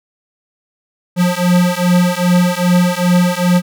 square beating tone pair, 176.9 / 179.4 Hz, F3 / F3, +23 / +47 cents, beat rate 2.5 Hz, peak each -14 dBFS, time 1.16-3.62 s, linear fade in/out 50 ms, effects none

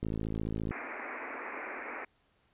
click train, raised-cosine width 3 ms, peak -22 dBFS, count 38, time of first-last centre 0.03-0.709 s, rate 54.5 Hz
white band-pass noise, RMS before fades -41 dBFS, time 0.71-2.05 s, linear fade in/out 5 ms, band 230 to 2400 Hz, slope 96 dB/octave
effects pink hiss -71 dBFS RMS until 2.53 s + resampled to 8000 Hz

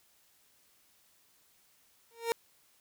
30% pulse tone with exponential growth, 462.7 Hz, A#4, 13 cents flat, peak -22 dBFS, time 2.11-2.32 s, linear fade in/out 0 ms, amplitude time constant 44 ms, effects white hiss -67 dBFS RMS until 2.8 s

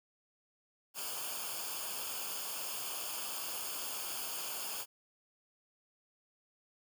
white noise with comb filter, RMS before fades -40 dBFS, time 0.94-4.86 s, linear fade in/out 50 ms, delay 0.51 ms, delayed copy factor -0.75, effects none

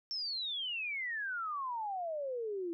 sine exponential sweep, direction down, 5470 to 329.6 Hz, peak -35 dBFS, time 0.11-2.73 s, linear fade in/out 0 ms, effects none

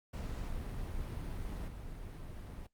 brown noise with level steps, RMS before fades -40 / -45 dBFS, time 0.13-2.67 s, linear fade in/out 10 ms, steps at 1.68 s, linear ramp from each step 2 ms, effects noise-tail reverb RT60 0.1 s tail -18 dB re dry + Opus 48 kbps

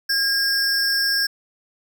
square tone pair together, 1625 / 5381 Hz, G#6 / E8, -38 / +35 cents, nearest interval octave + major sixth, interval 2073 cents, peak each -22 / -21 dBFS, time 0.09-1.27 s, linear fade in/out 10 ms, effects 9-bit

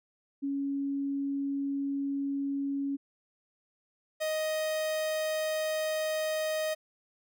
sine / 45% pulse tone pair in turn, 278.3 / 624.8 Hz, C#4 / D#5, +7 / +7 cents, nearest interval octave + major second, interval 1400 cents, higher second, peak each -29 / -29 dBFS, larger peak neither, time 0.42-2.97 / 4.2-6.75 s, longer neither, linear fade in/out 20 ms, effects none

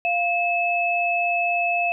sine tone pair together, 696.3 / 2600 Hz, F5 / E7, -5 / -24 cents, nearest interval octave + major seventh, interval 2281 cents, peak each -22 / -22 dBFS, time 0.05-1.92 s, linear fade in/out 0 ms, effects none

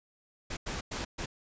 pink noise bursts at uneven times, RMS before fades -36 dBFS, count 4, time 0.5-0.57 / 0.66-0.81 / 0.91-1.05 / 1.18-1.26 s, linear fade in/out 10 ms, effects resampled to 16000 Hz

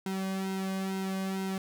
sawtooth tone with flanger, 191.3 Hz, G3, 42 cents flat, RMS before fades -33 dBFS, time 0.06-1.58 s, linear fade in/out 2 ms, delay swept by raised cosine 1.7 to 2.23 ms, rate 2.2 Hz, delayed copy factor -0.8, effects none

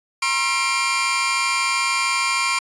sawtooth tone cluster, 955 / 1068 / 1364 / 2366 Hz, A#5 / C6 / F6 / D7, +42 / +35 / -41 / +12 cents, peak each -26 / -19 / -25 / -18 dBFS, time 0.22-2.59 s, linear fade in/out 5 ms, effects resampled to 22050 Hz

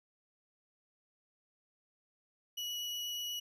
35% pulse tone with vibrato, 2927 Hz, F#7, 19 cents flat, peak -35 dBFS, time 2.57-3.4 s, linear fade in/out 10 ms, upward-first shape triangle, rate 8.3 Hz, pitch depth 9 cents each way, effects none

